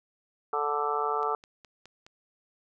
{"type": "harmonic tone", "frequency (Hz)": 146.83, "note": "D3", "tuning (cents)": 0, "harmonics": [3, 4, 5, 6, 7, 8, 9], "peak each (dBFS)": [-32, -43, -34, -33, -42, -31, -33], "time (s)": [0.53, 1.35], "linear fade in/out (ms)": 2}
{"type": "click train", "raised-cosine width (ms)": 0.2, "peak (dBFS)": -32, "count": 5, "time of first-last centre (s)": [1.23, 2.065], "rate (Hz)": 4.79}
{"effects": []}